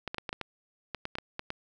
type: clicks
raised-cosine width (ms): 0.3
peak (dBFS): -18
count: 12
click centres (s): 0.077 / 0.145 / 0.183 / 0.292 / 0.329 / 0.413 / 0.947 / 1.054 / 1.154 / 1.185 / 1.394 / 1.504
effects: none